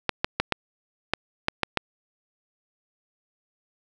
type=clicks; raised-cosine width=0.3 ms; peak=-5 dBFS; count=8; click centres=0.093 / 0.245 / 0.4 / 0.523 / 1.136 / 1.484 / 1.633 / 1.773 s; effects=none